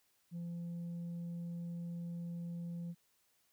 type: tone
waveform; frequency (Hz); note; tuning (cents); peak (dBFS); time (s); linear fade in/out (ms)
sine; 171.3; F3; -33; -37; 0.31-2.95; 50
effects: tanh soft clip ceiling -39 dBFS + white hiss -75 dBFS RMS until 3.52 s